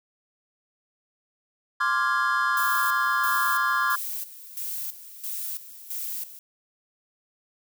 triangle chord, D half-diminished seventh, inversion third, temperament equal, 1046.5 / 1174.7 / 1396.9 / 1661.2 Hz, C6 / D6 / F6 / Ab6, 0 / 0 / 0 / 0 cents, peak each -25 dBFS, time 1.8-3.96 s, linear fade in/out 10 ms
violet noise with tremolo, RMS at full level -32 dBFS, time 2.57-6.39 s, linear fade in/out 2 ms, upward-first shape square, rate 1.5 Hz, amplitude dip 75%
effects none

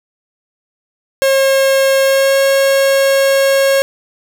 45% pulse tone with pitch glide, 540 to 545.6 Hz, C#5 to C#5, -45 to -28 cents, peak -9 dBFS, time 1.22-3.82 s, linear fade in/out 0 ms, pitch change +17 cents, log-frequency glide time 2.04-2.38 s, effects none

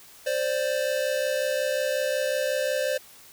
square tone pair together, 523 / 588.5 Hz, C5 / D5, -1 / +3 cents, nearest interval major second, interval 204 cents, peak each -27 / -28 dBFS, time 0.26-2.98 s, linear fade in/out 10 ms, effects white hiss -50 dBFS RMS until 3.32 s

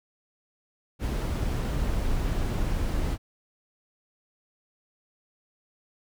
brown noise, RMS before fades -27 dBFS, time 0.99-3.18 s, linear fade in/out 50 ms, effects none

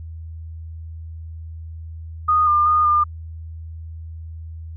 sine tone with pitch steps, 1235 / 1200 / 1225 / 1203 Hz, D#6 / D6 / D#6 / D6, -13 / +37 / -27 / +41 cents, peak -13 dBFS, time 2.28-3.04 s, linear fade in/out 10 ms, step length 190 ms, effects added 81 Hz sine -31 dBFS peak until 4.76 s

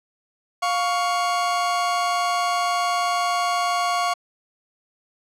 40% pulse tone pair together, 705 / 1116.9 Hz, F5 / C#6, +16 / +13 cents, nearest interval minor sixth, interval 797 cents, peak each -22 dBFS, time 0.62-4.14 s, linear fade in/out 10 ms, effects low-pass 8000 Hz 12 dB/octave

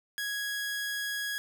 sawtooth tone, 1661.2 Hz, G#6, in tune, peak -28 dBFS, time 0.18-1.38 s, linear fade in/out 0 ms, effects none

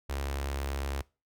sawtooth tone with notch filter, 69.3 Hz, C#2, in tune, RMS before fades -34 dBFS, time 0.09-1.02 s, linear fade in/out 10 ms, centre 170 Hz, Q 0.65, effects noise-tail reverb RT60 0.3 s tail -22 dB re dry

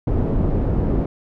pink low-pass noise, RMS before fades -19 dBFS, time 0.07-1.06 s, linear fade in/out 5 ms, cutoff 400 Hz, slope 12 dB/octave, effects none

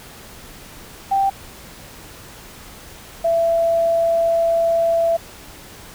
sine tone pair in turn, 784 / 668.1 Hz, G5 / E5, 0 / +23 cents, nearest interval minor third, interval 277 cents, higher first, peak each -14 dBFS, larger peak neither, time 1.11-1.3 / 3.24-5.17 s, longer second, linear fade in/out 10 ms, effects pink hiss -40 dBFS RMS until 5.94 s

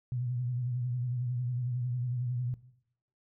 sine tone with vibrato, 123.47 Hz, B2, in tune, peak -30 dBFS, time 0.12-2.54 s, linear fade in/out 0 ms, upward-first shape sine, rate 11 Hz, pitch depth 58 cents each way, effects noise-tail reverb RT60 0.7 s tail -17 dB re dry

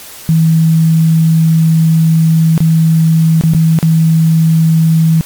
sine tone with dropouts, 161.6 Hz, E3, 34 cents flat, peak -5 dBFS, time 0.29-5.21 s, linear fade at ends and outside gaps 0 ms, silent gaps 2.578-2.604 / 3.411-3.437 / 3.536-3.548 / 3.788-3.828 s, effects white hiss -31 dBFS RMS until 5.25 s + MP3 96 kbps

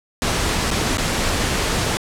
pink noise with dropouts, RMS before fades -20 dBFS, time 0.22-1.97 s, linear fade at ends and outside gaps 0 ms, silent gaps 0.705-0.712 / 0.971-0.982 s, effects low-pass 9000 Hz 12 dB/octave

